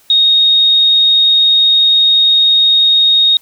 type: tone with vibrato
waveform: sine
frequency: 3729 Hz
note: A#7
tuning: in tune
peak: -6 dBFS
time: 0.1-3.37 s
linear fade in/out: 2 ms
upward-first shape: triangle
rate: 20 Hz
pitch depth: 10 cents each way
effects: white hiss -49 dBFS RMS until 3.41 s